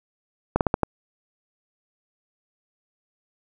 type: slowing click train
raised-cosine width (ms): 1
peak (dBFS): -5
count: 5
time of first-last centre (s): 0.56-0.833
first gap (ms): 48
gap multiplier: 1.24
effects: none